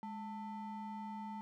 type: ring-modulated tone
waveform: triangle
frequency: 549 Hz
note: C#5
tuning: 17 cents flat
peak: -37 dBFS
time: 0.03-1.41 s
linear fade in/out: 0 ms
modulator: 340 Hz
effects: none